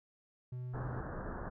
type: tone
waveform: triangle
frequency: 125 Hz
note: B2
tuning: 21 cents sharp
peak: -37 dBFS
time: 0.52-1.01 s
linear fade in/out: 5 ms
type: low-pass noise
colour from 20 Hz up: pink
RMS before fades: -42 dBFS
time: 0.73-1.5 s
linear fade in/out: 20 ms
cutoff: 1700 Hz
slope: 96 dB/octave
effects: none